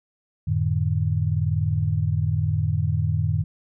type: tone cluster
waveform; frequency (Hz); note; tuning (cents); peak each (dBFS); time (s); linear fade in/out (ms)
sine; 90.4 / 110.2 / 151.3; F#2 / A2 / D#3; -40 / +3 / -48; -24; 0.47-3.44; 10
effects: none